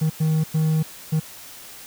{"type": "tone bursts at uneven times", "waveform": "triangle", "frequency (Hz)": 157.3, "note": "D#3", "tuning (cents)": 19, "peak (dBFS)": -15, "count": 4, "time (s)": [[0.01, 0.1], [0.2, 0.44], [0.54, 0.83], [1.12, 1.2]], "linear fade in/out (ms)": 10, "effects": ["white hiss -41 dBFS RMS until 1.86 s"]}